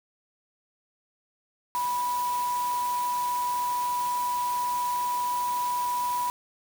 sine tone in noise, 981 Hz, B5, 12 cents flat, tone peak -25 dBFS, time 1.75-6.3 s, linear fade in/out 0 ms, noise white, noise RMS -39 dBFS, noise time 1.75-6.3 s, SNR +11 dB, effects none

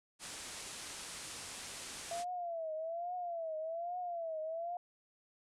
white low-pass noise, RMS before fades -47 dBFS, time 0.19-2.25 s, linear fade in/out 50 ms, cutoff 10000 Hz, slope 48 dB/octave
sine tone with vibrato, 673 Hz, E5, 36 cents sharp, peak -37 dBFS, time 2.11-4.77 s, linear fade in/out 2 ms, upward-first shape triangle, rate 1.2 Hz, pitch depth 140 cents each way
effects none

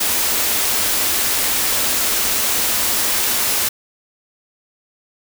white band-stop noise, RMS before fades -18 dBFS, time 0-3.69 s, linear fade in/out 10 ms, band 120 to 190 Hz, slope 96 dB/octave, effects none

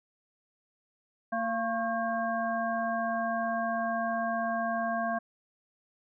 harmonic tone with a mistuned harmonic, 228.9 Hz, A#3, 31 cents flat, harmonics 1 / 3 / 5 / 7, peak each -35 / -30 / -36 / -36 dBFS, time 1.32-5.19 s, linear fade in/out 10 ms, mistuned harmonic 5, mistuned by -77 cents, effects none

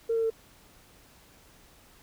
sine tone with pitch steps, 457.1 / 453.2 / 449.2 Hz, A#4 / A#4 / A4, -34 / -49 / +36 cents, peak -23 dBFS, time 0.09-0.303 s, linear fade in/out 10 ms, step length 71 ms, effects tanh soft clip ceiling -19 dBFS + pink hiss -57 dBFS RMS until 2.02 s

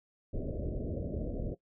pink low-pass noise, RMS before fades -36 dBFS, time 0.33-1.55 s, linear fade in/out 10 ms, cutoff 640 Hz, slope 96 dB/octave, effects noise-tail reverb RT60 0.1 s tail -18 dB re dry

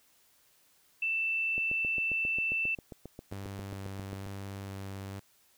sine tone, 2662 Hz, E7, 16 cents sharp, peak -28 dBFS, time 1.02-2.75 s, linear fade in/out 5 ms
click train, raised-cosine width 2 ms, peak -29 dBFS, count 21, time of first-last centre 1.58-4.265 s, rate 7.45 Hz
sawtooth tone with vibrato, 98 Hz, G2, in tune, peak -35 dBFS, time 3.31-5.2 s, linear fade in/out 10 ms, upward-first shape square, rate 1.1 Hz, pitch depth 8 cents each way
effects white hiss -66 dBFS RMS until 5.57 s

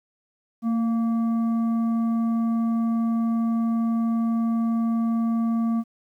sine tone with frequency modulation, 228.1 Hz, A#3, 37 cents flat, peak -20 dBFS, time 0.62-5.84 s, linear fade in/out 50 ms, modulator 925 Hz, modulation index 0.25, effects 10-bit

